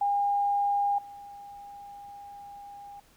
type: tone with level steps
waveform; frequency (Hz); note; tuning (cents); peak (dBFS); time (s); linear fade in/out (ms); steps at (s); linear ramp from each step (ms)
sine; 809; G#5; -46; -23 / -42; 0.01-3; 5; 0.98; 5
effects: pink hiss -61 dBFS RMS until 3.16 s